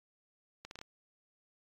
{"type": "accelerating click train", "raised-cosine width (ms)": 0.2, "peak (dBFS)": -28, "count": 5, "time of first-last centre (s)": [0.65, 0.814], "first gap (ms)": 61, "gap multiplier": 0.74, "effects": ["AAC 48 kbps"]}